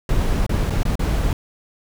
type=noise with dropouts; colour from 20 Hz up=brown; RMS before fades=-19 dBFS; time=0.09-1.33 s; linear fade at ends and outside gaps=2 ms; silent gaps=0.465-0.493 / 0.699-0.704 / 0.832-0.852 / 0.955-0.993 s; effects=none